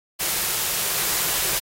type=band-stop noise; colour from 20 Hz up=white; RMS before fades=-23 dBFS; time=0.19-1.6 s; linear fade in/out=20 ms; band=210 to 310 Hz; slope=96 dB/octave; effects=AAC 48 kbps